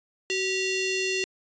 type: ring-modulated tone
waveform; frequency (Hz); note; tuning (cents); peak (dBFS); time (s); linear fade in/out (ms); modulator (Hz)
sawtooth; 1568; G6; 0; -18; 0.3-1.24; 0; 1190
effects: resampled to 16000 Hz